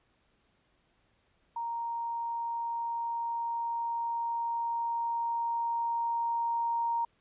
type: tone with level ramp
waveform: sine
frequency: 932 Hz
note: A#5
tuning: 1 cent flat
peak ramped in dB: -32 to -27 dBFS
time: 1.56-7.05 s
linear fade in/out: 5 ms
effects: pink hiss -71 dBFS RMS until 7.2 s + resampled to 8000 Hz